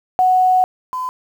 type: tone pair in turn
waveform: sine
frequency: 740 / 1015.6 Hz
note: F#5 / B5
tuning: 0 / +48 cents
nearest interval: perfect fourth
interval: 548 cents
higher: second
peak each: -10 / -20 dBFS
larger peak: first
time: 0.19-0.64 / 0.93-1.09 s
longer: first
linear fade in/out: 0 ms
effects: 7-bit